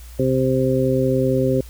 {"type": "harmonic tone", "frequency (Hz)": 130.81, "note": "C3", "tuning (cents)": 0, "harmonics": [1, 2, 3, 4], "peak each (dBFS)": [-21, -21, -21, -21], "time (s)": [0.19, 1.61], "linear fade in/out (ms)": 5, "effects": ["added 60 Hz sine -36 dBFS peak until 1.69 s", "white hiss -47 dBFS RMS until 1.69 s"]}